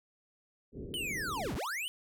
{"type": "low-pass noise", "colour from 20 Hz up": "white", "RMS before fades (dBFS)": -43, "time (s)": [0.72, 1.55], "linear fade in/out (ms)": 50, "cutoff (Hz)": 450, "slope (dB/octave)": 48}
{"type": "linear two-way sweep", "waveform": "square", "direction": "down then up", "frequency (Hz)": [3100, 35.66, 3100], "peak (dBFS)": -35, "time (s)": [0.94, 1.88], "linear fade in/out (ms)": 0, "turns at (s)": 1.55}
{"effects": []}